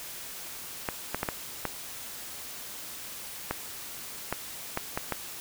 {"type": "clicks", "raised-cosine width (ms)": 0.5, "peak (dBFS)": -13, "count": 10, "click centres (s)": [0.888, 1.146, 1.231, 1.288, 1.653, 3.51, 4.326, 4.774, 4.975, 5.123], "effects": ["white hiss -41 dBFS RMS until 5.4 s"]}